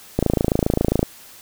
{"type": "click train", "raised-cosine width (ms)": 2, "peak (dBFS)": -3, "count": 24, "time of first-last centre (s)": [0.19, 1.029], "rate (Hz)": 27.4, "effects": ["white hiss -44 dBFS RMS until 1.41 s"]}